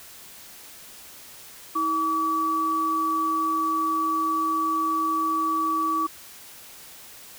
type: tone pair together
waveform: sine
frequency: 321.4 / 1145.3 Hz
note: E4 / D6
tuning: -44 / -44 cents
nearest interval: octave + minor seventh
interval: 2200 cents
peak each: -29 / -22 dBFS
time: 1.75-6.07 s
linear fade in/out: 10 ms
effects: white hiss -45 dBFS RMS until 7.38 s